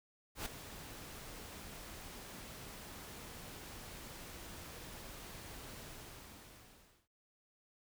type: noise with ADSR envelope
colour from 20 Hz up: pink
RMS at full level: -39 dBFS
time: 0.35-7.08 s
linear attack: 110 ms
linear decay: 5 ms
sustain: -11 dB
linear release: 1300 ms
effects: none